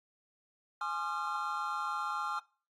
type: tone cluster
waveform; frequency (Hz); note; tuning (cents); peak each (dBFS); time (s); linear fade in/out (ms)
triangle; 837 / 1061 / 1208 / 1372; G#5 / C6 / D6 / F6; +13 / +24 / +48 / -31; -38 / -39 / -37 / -35; 0.81-2.39; 2
effects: noise-tail reverb RT60 0.4 s tail -23 dB re dry + AAC 32 kbps

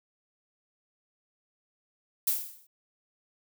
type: noise with exponential decay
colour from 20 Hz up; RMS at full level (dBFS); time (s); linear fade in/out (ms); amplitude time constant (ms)
violet; -23; 2.27-2.67; 5; 85
effects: none

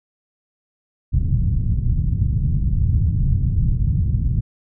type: low-pass noise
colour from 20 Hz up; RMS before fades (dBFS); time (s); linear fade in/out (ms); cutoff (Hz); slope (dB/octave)
white; -18; 1.12-4.41; 20; 130; 24
effects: none

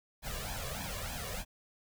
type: noise with flanger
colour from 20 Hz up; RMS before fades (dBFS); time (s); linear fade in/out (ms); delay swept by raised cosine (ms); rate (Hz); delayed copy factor
pink; -39; 0.22-1.45; 50; 1.2 to 1.78; 3.3; +0.85
effects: none

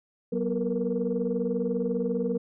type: tone cluster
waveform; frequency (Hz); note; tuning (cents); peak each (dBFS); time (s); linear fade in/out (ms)
sine; 187.5 / 242.1 / 457.7 / 477.8; F#3 / B3 / A#4 / A#4; +23 / -34 / -32 / +43; -30; 0.32-2.38; 10
effects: tanh soft clip ceiling -16 dBFS

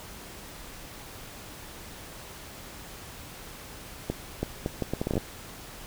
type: accelerating click train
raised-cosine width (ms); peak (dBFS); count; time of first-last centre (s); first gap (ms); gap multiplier
2; -14; 12; 4.1-5.178; 330; 0.7
effects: pink hiss -44 dBFS RMS until 5.86 s

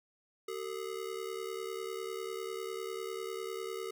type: ring-modulated tone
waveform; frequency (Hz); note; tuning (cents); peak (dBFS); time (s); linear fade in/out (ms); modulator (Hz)
square; 417.2; G#4; +8; -35; 0.48-3.91; 5; 35
effects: 12-bit

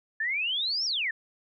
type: exponential two-way sweep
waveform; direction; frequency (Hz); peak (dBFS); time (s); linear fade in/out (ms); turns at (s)
sine; up then down; 1720 to 5660 to 1720; -26; 0.2-1.11; 5; 0.85
effects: none

